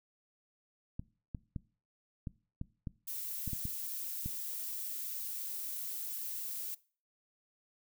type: clicks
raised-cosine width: 5 ms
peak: -26 dBFS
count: 10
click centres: 0.995 / 1.348 / 1.562 / 2.272 / 2.614 / 2.872 / 3.477 / 3.532 / 3.654 / 4.26 s
type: noise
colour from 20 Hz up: violet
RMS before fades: -40 dBFS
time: 3.07-6.75 s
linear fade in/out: 10 ms
effects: noise-tail reverb RT60 0.4 s tail -21 dB re dry